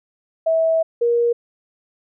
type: tone pair in turn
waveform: sine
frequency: 650 / 472.7 Hz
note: E5 / A#4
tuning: -24 / +24 cents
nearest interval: tritone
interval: 552 cents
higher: first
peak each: -14 dBFS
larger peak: neither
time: 0.46-0.83 / 1.01-1.33 s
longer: first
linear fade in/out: 10 ms
effects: none